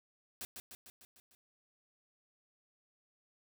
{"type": "noise with echo", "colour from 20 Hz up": "white", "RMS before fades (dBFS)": -43, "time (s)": [0.41, 0.45], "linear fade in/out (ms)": 0, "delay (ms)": 150, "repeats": 6, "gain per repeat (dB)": -4, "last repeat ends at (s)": 1.35, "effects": []}